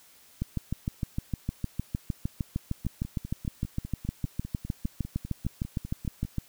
two click trains, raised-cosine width 5 ms, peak -16 / -24 dBFS, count 40 / 18, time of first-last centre 0.42-6.383 / 2.85-6.25 s, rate 6.54 / 5 Hz, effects white hiss -57 dBFS RMS until 6.48 s

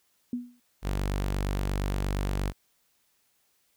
sine tone with exponential decay, 244.1 Hz, B3, 20 cents flat, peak -25 dBFS, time 0.33-0.6 s, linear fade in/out 2 ms, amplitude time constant 58 ms
sawtooth tone, 48.56 Hz, G1, 16 cents flat, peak -23 dBFS, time 0.82-2.53 s, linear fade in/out 50 ms
effects white hiss -70 dBFS RMS until 3.76 s

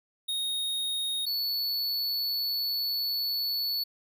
square tone pair in turn, 3729 / 4435 Hz, A#7 / C#8, 0 / 0 cents, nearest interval minor third, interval 300 cents, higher second, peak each -29 / -28 dBFS, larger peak second, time 0.28-1.26 / 1.26-3.84 s, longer second, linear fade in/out 10 ms, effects none

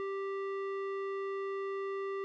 square tone with low-pass filter, 392 Hz, G4, in tune, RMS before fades -37 dBFS, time 0-2.24 s, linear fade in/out 0 ms, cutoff 1800 Hz, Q 1.1, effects none

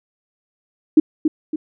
sine tone with echo, 310 Hz, D#4, 6 cents flat, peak -5 dBFS, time 0.97-1 s, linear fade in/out 5 ms, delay 280 ms, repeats 2, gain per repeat -7 dB, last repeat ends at 1.56 s, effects none

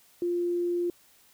sine tone, 349.2 Hz, F4, in tune, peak -25 dBFS, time 0.22-0.9 s, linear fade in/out 2 ms, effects white hiss -60 dBFS RMS until 1.33 s

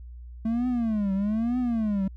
triangle tone with vibrato, 220 Hz, A3, in tune, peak -21 dBFS, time 0.45-2.08 s, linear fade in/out 5 ms, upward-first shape triangle, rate 1.1 Hz, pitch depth 250 cents each way, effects added 60 Hz sine -39 dBFS peak until 2.16 s

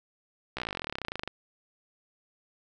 slowing click train, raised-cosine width 0.3 ms, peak -17 dBFS, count 28, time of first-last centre 0.57-1.276 s, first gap 15 ms, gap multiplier 1.04, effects none

